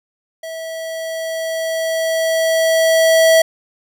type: tone with level ramp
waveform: square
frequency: 650 Hz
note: E5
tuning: 24 cents flat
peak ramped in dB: -27 to -8 dBFS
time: 0.43-3.42 s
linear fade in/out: 5 ms
effects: none